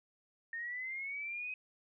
sine linear sweep, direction up, 1821 to 2535 Hz, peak -38 dBFS, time 0.53-1.54 s, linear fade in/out 2 ms, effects none

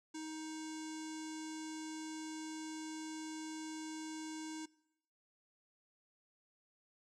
square tone with low-pass filter, 314 Hz, D#4, 16 cents sharp, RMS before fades -45 dBFS, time 0.14-4.66 s, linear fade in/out 10 ms, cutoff 7100 Hz, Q 3.9, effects noise-tail reverb RT60 0.8 s tail -22 dB re dry

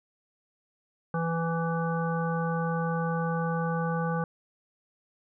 harmonic tone, 165.9 Hz, E3, 11 cents sharp, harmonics 1 / 3 / 5 / 7 / 9, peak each -28 / -33 / -35 / -36 / -38 dBFS, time 1.14-4.24 s, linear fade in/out 2 ms, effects none

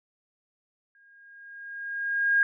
sine tone with exponential growth, 1625 Hz, G#6, 38 cents flat, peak -17 dBFS, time 0.95-2.43 s, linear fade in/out 1 ms, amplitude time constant 320 ms, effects none

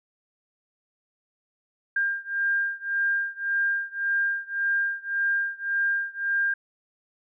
sine beating tone pair, 1600 / 1601.8 Hz, G6 / G6, +35 / +37 cents, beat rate 1.8 Hz, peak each -26 / -27 dBFS, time 1.96-6.54 s, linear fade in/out 5 ms, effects none

